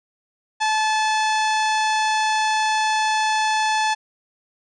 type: harmonic tone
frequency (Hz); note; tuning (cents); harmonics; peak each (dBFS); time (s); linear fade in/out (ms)
867; A5; -26; 1 / 2 / 3 / 4 / 5 / 6 / 7 / 8 / 10; -19 / -25 / -29 / -31 / -33 / -35 / -36 / -37 / -39; 0.6-3.95; 20
effects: none